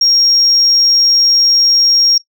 sine tone, 5580 Hz, F8, 2 cents flat, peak -6 dBFS, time 0.01-2.18 s, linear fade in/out 5 ms, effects noise-tail reverb RT60 0.1 s tail -18 dB re dry + tanh soft clip ceiling -3 dBFS

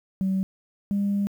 sine tone pair in turn, 190.8 / 201 Hz, G3 / G3, -47 / +44 cents, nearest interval minor second, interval 91 cents, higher second, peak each -20 dBFS, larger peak neither, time 0.21-0.43 / 0.91-1.27 s, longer second, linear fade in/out 0 ms, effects tanh soft clip ceiling -18 dBFS + 9-bit

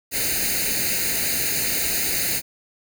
white noise with comb filter, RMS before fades -23 dBFS, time 0.11-2.42 s, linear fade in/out 50 ms, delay 0.45 ms, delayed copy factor +0.85, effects none

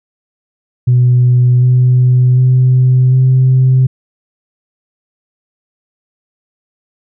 sine tone with pitch steps, 124 / 125.88 / 127.78 / 129.71 Hz, B2 / B2 / C3 / C3, +7 / +33 / -41 / -15 cents, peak -4 dBFS, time 0.87-3.87 s, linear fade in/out 10 ms, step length 750 ms, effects tanh soft clip ceiling -2 dBFS

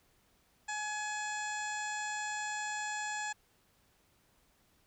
harmonic tone with a mistuned harmonic, 845 Hz, G#5, 30 cents sharp, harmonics 1 / 2 / 3 / 4 / 5 / 6 / 7 / 8 / 9, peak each -39 / -39 / -46 / -50 / -52 / -55 / -55 / -46 / -47 dBFS, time 0.68-3.33 s, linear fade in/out 10 ms, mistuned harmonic 8, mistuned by +63 cents, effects pink hiss -70 dBFS RMS until 4.86 s

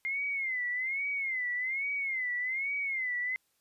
sine tone with vibrato, 2104 Hz, C7, 9 cents sharp, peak -30 dBFS, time 0.05-3.36 s, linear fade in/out 0 ms, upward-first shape sine, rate 1.2 Hz, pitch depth 130 cents each way, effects white hiss -74 dBFS RMS until 3.6 s + resampled to 32000 Hz

